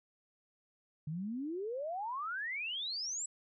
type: exponential sweep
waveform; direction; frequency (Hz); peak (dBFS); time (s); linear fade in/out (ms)
sine; up; 146.6 to 7902; -36; 1.07-3.26; 5
effects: none

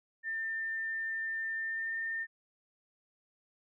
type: tone with pitch glide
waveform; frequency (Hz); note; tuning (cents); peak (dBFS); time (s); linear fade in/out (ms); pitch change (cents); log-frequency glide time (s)
sine; 1797 to 1811.6; A6 to A#6; +36 to -50; -33; 0.23-2.27; 50; +14; 1.57-1.98
effects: none

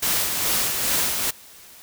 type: noise with tremolo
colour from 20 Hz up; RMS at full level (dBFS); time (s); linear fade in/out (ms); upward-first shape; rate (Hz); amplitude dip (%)
white; -21; 0.02-1.31; 10; sine; 2.4; 40
effects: white hiss -46 dBFS RMS until 1.82 s

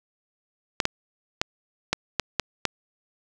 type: clicks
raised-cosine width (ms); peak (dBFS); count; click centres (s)
0.2; -4; 7; 0.802 / 0.854 / 1.415 / 1.93 / 2.197 / 2.397 / 2.653
effects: none

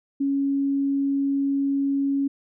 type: tone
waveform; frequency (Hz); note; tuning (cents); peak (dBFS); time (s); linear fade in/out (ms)
sine; 277.2; C#4; 0; -20; 0.2-2.28; 10
effects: none

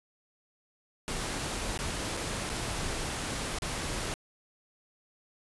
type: noise with dropouts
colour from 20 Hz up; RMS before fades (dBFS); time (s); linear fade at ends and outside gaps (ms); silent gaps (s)
pink; -34; 1.08-4.14; 0; 1.776-1.79 / 2.169-2.173 / 2.493-2.499 / 3.586-3.621
effects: resampled to 24000 Hz

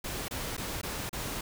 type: noise with dropouts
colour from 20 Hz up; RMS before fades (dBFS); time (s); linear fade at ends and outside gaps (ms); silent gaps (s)
pink; -36; 0.04-1.41; 5; 0.283-0.309 / 0.568-0.577 / 0.815-0.831 / 1.094-1.129
effects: none

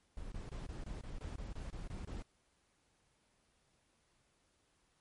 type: noise bursts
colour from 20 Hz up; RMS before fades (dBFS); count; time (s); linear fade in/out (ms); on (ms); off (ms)
brown; -44; 12; 0.17-2.223; 2; 150; 23
effects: pink hiss -75 dBFS RMS until 5 s + MP3 48 kbps

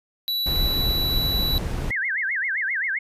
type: tone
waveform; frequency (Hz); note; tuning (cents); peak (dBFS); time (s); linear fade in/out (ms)
square; 3940; B7; -5; -23; 0.28-1.58; 0
type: noise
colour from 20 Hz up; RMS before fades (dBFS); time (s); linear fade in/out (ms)
brown; -25; 0.46-1.91; 2
type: tone with vibrato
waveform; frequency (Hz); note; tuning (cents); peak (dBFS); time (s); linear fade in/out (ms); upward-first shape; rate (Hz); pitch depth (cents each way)
sine; 1831; A#6; -32; -22; 1.9-2.99; 10; sine; 7.6; 300
effects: resampled to 32000 Hz

